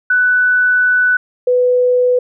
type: tone pair in turn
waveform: sine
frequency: 1491 / 497 Hz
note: F#6 / B4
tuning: +13 / +11 cents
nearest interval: octave + perfect fifth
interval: 1902 cents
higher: first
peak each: -9 dBFS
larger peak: neither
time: 0.1-1.17 / 1.47-2.19 s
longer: first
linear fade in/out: 5 ms
effects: none